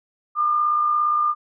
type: tone with amplitude modulation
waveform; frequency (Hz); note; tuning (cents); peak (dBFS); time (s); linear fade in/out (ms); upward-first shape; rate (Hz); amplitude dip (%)
sine; 1205; D6; +44; -15; 0.35-1.35; 50; sine; 57.3; 40
effects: none